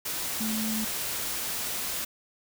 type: tone in noise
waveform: sine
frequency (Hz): 219.1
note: A3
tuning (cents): -7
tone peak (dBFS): -29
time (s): 0.4-0.85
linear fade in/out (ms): 10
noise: white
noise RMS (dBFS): -32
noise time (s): 0.05-2.05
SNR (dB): 0
effects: none